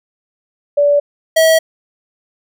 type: tone pair in turn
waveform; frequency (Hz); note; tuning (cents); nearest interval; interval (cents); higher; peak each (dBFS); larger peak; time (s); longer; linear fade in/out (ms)
sine / square; 578 / 644.6; D5 / E5; -28 / -39; major second; 189; second; -8; neither; 0.77-1 / 1.36-1.59; neither; 10
effects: none